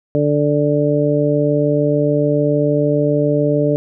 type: harmonic tone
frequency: 146.83 Hz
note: D3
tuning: in tune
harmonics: 1 / 2 / 3 / 4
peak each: -18 / -18 / -18 / -18 dBFS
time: 0.15-3.76 s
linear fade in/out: 0 ms
effects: none